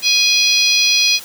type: harmonic tone with a mistuned harmonic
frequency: 830.6 Hz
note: G#5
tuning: in tune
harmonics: 3 / 4 / 5 / 6 / 7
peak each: -16 / -19 / -16 / -18 / -20 dBFS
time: 0.02-1.2 s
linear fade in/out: 50 ms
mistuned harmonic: 6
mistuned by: -21 cents
effects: white hiss -35 dBFS RMS until 1.24 s + high-pass 100 Hz 12 dB/octave